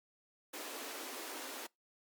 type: high-pass noise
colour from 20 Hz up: pink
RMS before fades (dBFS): -45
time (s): 0.53-1.67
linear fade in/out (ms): 10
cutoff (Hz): 250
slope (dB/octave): 96
effects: noise-tail reverb RT60 0.2 s tail -26 dB re dry + Opus 48 kbps